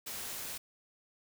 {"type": "noise", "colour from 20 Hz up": "white", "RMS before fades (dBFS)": -41, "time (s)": [0.06, 0.58], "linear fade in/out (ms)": 10, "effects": []}